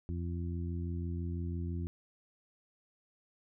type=harmonic tone; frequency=86 Hz; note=F2; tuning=26 cents flat; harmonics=1 / 2 / 3 / 4; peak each=-35 / -41 / -45 / -47 dBFS; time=0.09-1.87 s; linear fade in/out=0 ms; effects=none